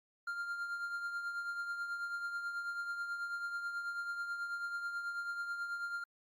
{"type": "tone with tremolo", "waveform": "triangle", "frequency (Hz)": 1396.9, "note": "F6", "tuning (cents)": 0, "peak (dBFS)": -33, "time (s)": [0.27, 6.04], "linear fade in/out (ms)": 5, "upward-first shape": "triangle", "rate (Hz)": 9.2, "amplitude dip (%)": 55, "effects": ["Opus 48 kbps"]}